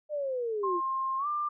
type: linear sweep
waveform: sine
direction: down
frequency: 610 to 331.8 Hz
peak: -29 dBFS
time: 0.09-0.81 s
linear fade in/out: 50 ms
type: tone with pitch glide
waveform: sine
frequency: 1061 to 1190.9 Hz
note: C6 to D6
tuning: +24 to +24 cents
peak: -28 dBFS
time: 0.63-1.49 s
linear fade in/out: 10 ms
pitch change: +200 cents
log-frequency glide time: 1.18-1.27 s
effects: none